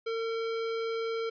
square tone, 454.1 Hz, A#4, 45 cents flat, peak -31 dBFS, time 0.06-1.3 s, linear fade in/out 10 ms, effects resampled to 11025 Hz

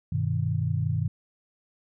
sine chord, G augmented, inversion none, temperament equal, 98 / 123.47 / 155.56 Hz, G2 / B2 / D#3, 0 / 0 / 0 cents, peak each -28 dBFS, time 0.12-1.08 s, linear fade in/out 5 ms, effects none

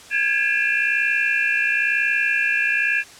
sine tone cluster, 1634 / 1695 / 2403 / 2677 Hz, G#6 / G#6 / D7 / E7, -29 / +35 / +39 / +26 cents, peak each -23 dBFS, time 0.1-3.04 s, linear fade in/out 50 ms, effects white hiss -43 dBFS RMS until 3.19 s + low-pass 8000 Hz 12 dB/octave

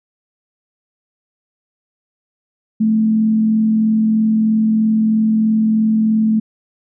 sine tone with frequency modulation, 218.8 Hz, A3, 9 cents flat, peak -11 dBFS, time 2.8-6.4 s, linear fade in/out 10 ms, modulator 43.1 Hz, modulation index 0.22, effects none

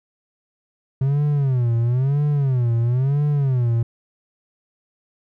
triangle tone with vibrato, 130.81 Hz, C3, in tune, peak -14 dBFS, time 1.01-3.83 s, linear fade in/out 5 ms, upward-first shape sine, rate 1 Hz, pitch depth 210 cents each way, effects none

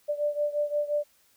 sine beating tone pair, 587.3 / 593 Hz, D5 / D5, 0 / +17 cents, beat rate 5.7 Hz, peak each -27 / -30 dBFS, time 0.08-1.04 s, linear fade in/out 20 ms, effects white hiss -64 dBFS RMS until 1.36 s

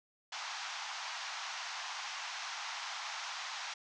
pink band-pass noise, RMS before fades -42 dBFS, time 0.32-3.74 s, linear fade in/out 5 ms, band 760 to 6500 Hz, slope 48 dB/octave, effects none

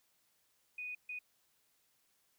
sine tone bursts at uneven times, 2481 Hz, D#7, 6 cents flat, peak -40 dBFS, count 2, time 0.78-0.95 / 1.09-1.19 s, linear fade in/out 5 ms, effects white hiss -75 dBFS RMS until 2.38 s

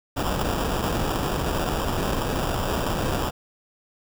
pink noise with sample-and-hold, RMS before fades -25 dBFS, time 0.16-3.31 s, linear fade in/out 20 ms, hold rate 2100 Hz, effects none

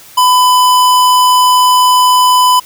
square tone, 1002 Hz, B5, 25 cents sharp, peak -6 dBFS, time 0.17-2.6 s, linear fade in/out 10 ms, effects white hiss -37 dBFS RMS until 2.65 s

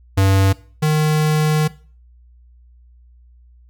square tone pair in turn, 96.8 / 153.66 Hz, G2 / D#3, -21 / -21 cents, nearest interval minor sixth, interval 800 cents, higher second, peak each -12 / -14 dBFS, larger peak first, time 0.17-0.53 / 0.82-1.68 s, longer second, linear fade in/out 10 ms, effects noise-tail reverb RT60 0.4 s tail -19 dB re dry + added 60 Hz sine -45 dBFS peak until 3.69 s

